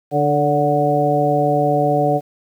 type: harmonic tone with a mistuned harmonic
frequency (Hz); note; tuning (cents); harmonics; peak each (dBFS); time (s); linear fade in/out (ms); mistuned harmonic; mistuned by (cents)
147.2; D3; +4; 1 / 2 / 3 / 4 / 5; -21 / -22 / -21 / -19 / -18; 0.11-2.21; 50; 4; -35
effects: 8-bit